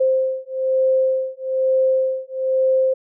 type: beating tone pair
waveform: sine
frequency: 523.3 / 524.4 Hz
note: C5 / C5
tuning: 0 / +4 cents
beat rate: 1.1 Hz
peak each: -19 dBFS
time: 0-2.94 s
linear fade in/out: 10 ms
effects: none